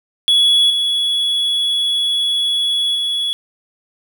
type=tone with level steps; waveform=triangle; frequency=3378 Hz; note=G#7; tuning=29 cents sharp; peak=-8 / -13 / -15 dBFS; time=0.28-3.33 s; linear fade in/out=0 ms; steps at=0.7 / 2.95 s; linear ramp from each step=2 ms; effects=8-bit